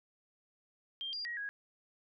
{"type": "tone with pitch steps", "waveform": "sine", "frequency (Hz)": [3185, 4794, 1897, 1653], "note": ["G7", "D8", "A#6", "G#6"], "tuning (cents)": [27, 35, 30, -9], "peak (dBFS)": -37, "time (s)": [1.01, 1.49], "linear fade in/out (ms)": 0, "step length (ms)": 120, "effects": []}